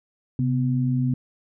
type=tone pair together; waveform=sine; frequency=131.67 / 250 Hz; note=C3 / B3; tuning=+11 / +21 cents; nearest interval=major seventh; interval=1110 cents; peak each=-21 / -24 dBFS; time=0.39-1.14 s; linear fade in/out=2 ms; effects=none